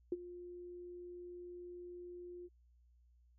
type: tone with ADSR envelope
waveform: sine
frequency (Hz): 353.3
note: F4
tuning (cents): +20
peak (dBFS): -31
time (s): 0.12-2.49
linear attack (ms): 3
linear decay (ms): 33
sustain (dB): -16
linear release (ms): 36
effects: added 60 Hz sine -65 dBFS peak until 3.38 s